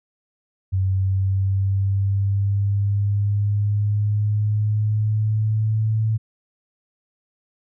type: linear sweep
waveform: sine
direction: up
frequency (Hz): 94.7 to 110.4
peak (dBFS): -17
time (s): 0.72-6.18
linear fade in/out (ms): 20
effects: none

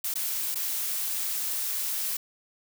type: noise with dropouts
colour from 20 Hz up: blue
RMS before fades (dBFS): -30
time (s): 0.04-2.17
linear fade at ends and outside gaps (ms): 5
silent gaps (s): 0.14-0.154 / 0.546-0.555
effects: none

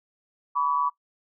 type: tone pair together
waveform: sine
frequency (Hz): 987.3 / 1136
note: B5 / C#6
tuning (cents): -1 / +42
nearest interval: major second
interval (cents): 243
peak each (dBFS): -26 / -23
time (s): 0.55-0.9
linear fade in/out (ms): 20
effects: noise-tail reverb RT60 0.1 s tail -19 dB re dry

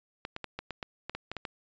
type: clicks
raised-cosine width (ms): 0.3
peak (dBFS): -20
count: 11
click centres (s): 0.251 / 0.364 / 0.443 / 0.59 / 0.707 / 0.828 / 1.096 / 1.15 / 1.316 / 1.367 / 1.452
effects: resampled to 16000 Hz

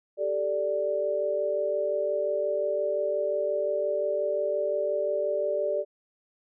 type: chord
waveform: sine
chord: G suspended second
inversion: none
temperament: equal with one note detuned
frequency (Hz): 392 / 437.7 / 587.3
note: G4 / A4 / D5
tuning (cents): 0 / -9 / 0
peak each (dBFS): -32 / -32 / -26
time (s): 0.17-5.85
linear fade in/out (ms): 50
effects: none

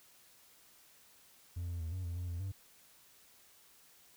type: tone with pitch steps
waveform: triangle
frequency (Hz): 86.8 / 86 / 81.2 / 92 / 85.5 / 88.9 / 85.9 / 96.5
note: F2 / F2 / E2 / F#2 / F2 / F2 / F2 / G2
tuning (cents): -10 / -26 / -26 / -9 / -36 / +31 / -28 / -27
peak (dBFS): -34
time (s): 1.56-2.52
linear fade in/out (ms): 10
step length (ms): 120
effects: tanh soft clip ceiling -30 dBFS + white hiss -63 dBFS RMS until 4.16 s

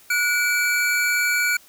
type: tone pair together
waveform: square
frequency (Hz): 1455.8 / 2309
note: F#6 / D7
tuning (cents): -29 / -30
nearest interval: minor sixth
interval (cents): 799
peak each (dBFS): -22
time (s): 0.1-1.57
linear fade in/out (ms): 5
effects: white hiss -51 dBFS RMS until 1.68 s

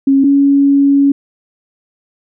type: tone pair in turn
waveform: sine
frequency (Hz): 273.1 / 279.6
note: C#4 / C#4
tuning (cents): -26 / +15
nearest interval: unison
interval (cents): 41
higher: second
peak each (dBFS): -6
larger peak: neither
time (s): 0.07-0.24 / 0.24-1.12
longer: second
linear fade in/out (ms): 5
effects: none

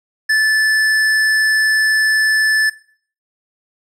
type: tone with hard clipping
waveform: sine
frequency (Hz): 1746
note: A6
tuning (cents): -14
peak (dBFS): -13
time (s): 0.29-2.7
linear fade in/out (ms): 10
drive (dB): 10
effects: noise-tail reverb RT60 0.5 s tail -17 dB re dry

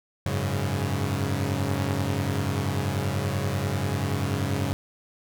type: chord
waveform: sawtooth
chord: F# suspended second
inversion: none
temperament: equal with one note detuned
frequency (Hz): 92.5 / 102.81 / 138.59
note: F#2 / G#2 / C#3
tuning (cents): 0 / -17 / 0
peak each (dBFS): -25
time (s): 0.26-4.73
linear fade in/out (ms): 0
effects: none

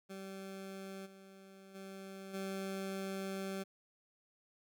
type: tone with level steps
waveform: 20% pulse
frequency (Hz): 193.2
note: G3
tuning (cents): -25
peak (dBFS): -40 / -50 / -42 / -34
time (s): 0.09-3.64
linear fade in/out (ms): 20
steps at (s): 1.05 / 1.74 / 2.33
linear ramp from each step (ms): 20
effects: none

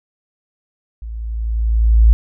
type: tone with level ramp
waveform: sine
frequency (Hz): 55.8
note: A1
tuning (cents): +25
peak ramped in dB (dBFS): -26 to -4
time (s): 1.02-2.13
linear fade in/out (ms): 0
effects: none

